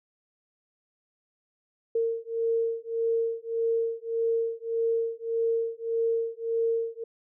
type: beating tone pair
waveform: sine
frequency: 457 / 458.7 Hz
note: A#4 / A#4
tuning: -34 / -28 cents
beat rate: 1.7 Hz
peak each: -28 dBFS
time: 1.95-7.04 s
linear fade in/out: 5 ms
effects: none